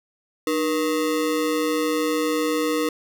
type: ring-modulated tone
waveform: square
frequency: 392 Hz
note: G4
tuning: in tune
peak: -18 dBFS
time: 0.47-2.89 s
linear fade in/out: 2 ms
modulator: 86.4 Hz
effects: none